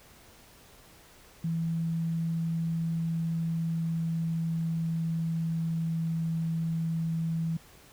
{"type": "tone with pitch glide", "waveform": "sine", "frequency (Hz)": [164.81, 163.58], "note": ["E3", "E3"], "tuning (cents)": [0, -13], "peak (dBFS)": -27, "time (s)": [1.44, 7.57], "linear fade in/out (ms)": 5, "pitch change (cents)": -13, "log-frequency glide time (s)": [2.88, 6.31], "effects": ["pink hiss -55 dBFS RMS until 7.92 s"]}